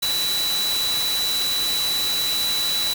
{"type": "tone in noise", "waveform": "sine", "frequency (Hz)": 3951, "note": "B7", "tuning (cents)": 0, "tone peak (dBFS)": -21, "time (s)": [0.02, 2.94], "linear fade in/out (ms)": 10, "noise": "white", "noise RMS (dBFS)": -27, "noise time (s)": [0.02, 2.94], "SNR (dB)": 3, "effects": []}